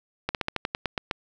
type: slowing click train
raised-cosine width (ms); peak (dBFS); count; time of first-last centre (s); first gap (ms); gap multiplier
0.3; -10; 10; 0.29-1.112; 58; 1.11
effects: none